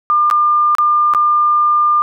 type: tone with dropouts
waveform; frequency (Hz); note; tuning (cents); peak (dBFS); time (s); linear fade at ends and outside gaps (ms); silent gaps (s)
sine; 1200; D6; +37; -9; 0.1-2.02; 0; 0.301-0.311 / 0.751-0.784 / 1.137-1.148
effects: none